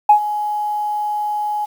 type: tone with ADSR envelope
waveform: sine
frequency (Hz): 838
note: G#5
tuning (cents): +15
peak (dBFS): -3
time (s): 0.09-1.66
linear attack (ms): 6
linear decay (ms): 95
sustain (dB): -15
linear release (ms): 17
effects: tanh soft clip ceiling 0 dBFS + 7-bit